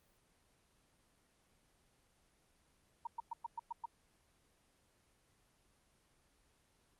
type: tone bursts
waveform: sine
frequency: 932.3 Hz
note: A#5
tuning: in tune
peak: -38 dBFS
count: 7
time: 3.05-3.857 s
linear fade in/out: 5 ms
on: 21 ms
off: 110 ms
effects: pink hiss -73 dBFS RMS until 6.99 s + Opus 24 kbps